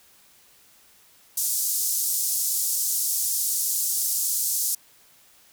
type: band-pass noise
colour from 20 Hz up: white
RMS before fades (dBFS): -25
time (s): 1.37-4.75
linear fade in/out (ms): 5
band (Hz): 5600 to 15000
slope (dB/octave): 24
effects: white hiss -56 dBFS RMS until 5.52 s